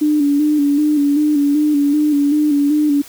sine tone with vibrato, 293.3 Hz, D4, 2 cents flat, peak -11 dBFS, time 0.01-3.02 s, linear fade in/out 10 ms, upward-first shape square, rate 2.6 Hz, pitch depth 44 cents each way, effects white hiss -39 dBFS RMS until 3.08 s

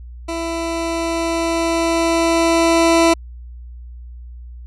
20% pulse tone with level ramp, 332.5 Hz, E4, 15 cents sharp, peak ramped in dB -17 to -5 dBFS, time 0.28-3.14 s, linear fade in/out 10 ms, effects added 60 Hz sine -32 dBFS peak until 4.66 s + resampled to 24000 Hz

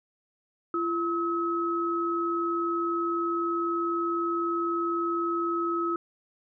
sine tone pair together, 340.1 / 1284 Hz, F4 / E6, -46 / -46 cents, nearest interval octave + major seventh, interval 2300 cents, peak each -28 dBFS, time 0.74-5.96 s, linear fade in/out 2 ms, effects none

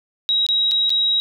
sine tone with dropouts, 3830 Hz, A#7, 46 cents sharp, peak -15 dBFS, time 0.29-1.2 s, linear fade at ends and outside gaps 0 ms, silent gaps 0.465-0.488 / 0.712-0.717 / 0.895-0.903 s, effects none

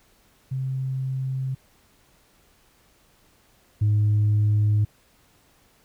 sine tone pair in turn, 132 / 105.12 Hz, C3 / G#2, +16 / +21 cents, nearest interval major third, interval 395 cents, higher first, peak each -24 / -15 dBFS, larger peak second, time 0.51-1.55 / 3.81-4.85 s, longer neither, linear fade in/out 10 ms, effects tanh soft clip ceiling -15 dBFS + pink hiss -60 dBFS RMS until 5.84 s

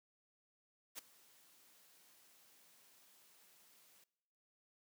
white noise with ADSR envelope, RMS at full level -45 dBFS, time 0.95-4.04 s, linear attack 36 ms, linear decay 8 ms, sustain -22 dB, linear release 4 ms, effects noise-tail reverb RT60 1.0 s tail -22 dB re dry + high-pass 150 Hz 12 dB/octave

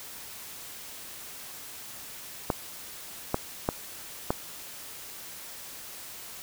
clicks, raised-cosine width 1 ms, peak -10 dBFS, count 4, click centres 2.502 / 3.344 / 3.689 / 4.305 s, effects white hiss -43 dBFS RMS until 6.42 s

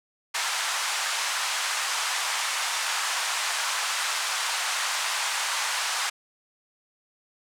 pink band-pass noise, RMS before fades -28 dBFS, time 0.34-6.1 s, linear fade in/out 10 ms, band 880 to 9300 Hz, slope 24 dB/octave, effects none

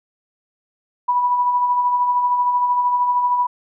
sine tone with tremolo, 982 Hz, B5, 10 cents flat, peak -13 dBFS, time 1.08-3.47 s, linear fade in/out 10 ms, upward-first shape sine, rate 13 Hz, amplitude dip 40%, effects none

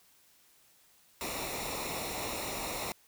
pink noise with comb filter, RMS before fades -37 dBFS, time 1.21-2.92 s, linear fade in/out 0 ms, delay 0.63 ms, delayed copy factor -0.7, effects white hiss -64 dBFS RMS until 3.07 s

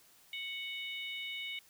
harmonic tone, 740 Hz, F#5, in tune, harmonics 3 / 4 / 5, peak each -41 / -43 / -45 dBFS, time 0.33-1.59 s, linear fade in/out 2 ms, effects white hiss -63 dBFS RMS until 1.69 s

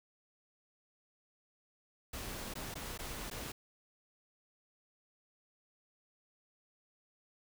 pink noise with dropouts, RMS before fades -43 dBFS, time 2.13-3.52 s, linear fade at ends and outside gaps 5 ms, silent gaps 2.539-2.553 / 2.742-2.754 / 2.977-2.989 / 3.301-3.311 s, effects none

